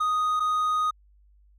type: tone pair in turn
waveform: triangle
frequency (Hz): 1244.5 / 1244.5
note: D#6 / D#6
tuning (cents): 0 / 0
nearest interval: unison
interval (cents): 0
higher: neither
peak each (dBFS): -20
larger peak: neither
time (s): 0-0.4 / 0.4-0.91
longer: second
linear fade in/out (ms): 10
effects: added 50 Hz sine -55 dBFS peak until 1.58 s